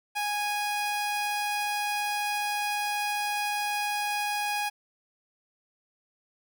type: tone pair together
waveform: 35% pulse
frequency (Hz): 827.9 / 2481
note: G#5 / D#7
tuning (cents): -6 / -6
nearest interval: octave + perfect fifth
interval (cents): 1900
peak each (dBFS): -27 / -31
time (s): 0.15-4.7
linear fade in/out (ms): 20
effects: none